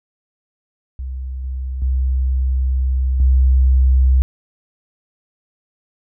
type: tone with level steps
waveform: sine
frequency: 64.8 Hz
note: C2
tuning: 16 cents flat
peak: -23 / -21 / -14 / -9 dBFS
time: 0.99-4.22 s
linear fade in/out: 0 ms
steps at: 1.44 / 1.82 / 3.2 s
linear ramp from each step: 2 ms
effects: none